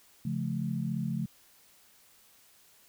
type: chord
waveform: sine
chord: Db augmented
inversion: none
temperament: just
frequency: 138.59 / 173.24 / 216.5 Hz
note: Db3 / F3 / A3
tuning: 0 / -14 / -28 cents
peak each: -34 dBFS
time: 0.25-1.26 s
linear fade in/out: 5 ms
effects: white hiss -61 dBFS RMS until 2.88 s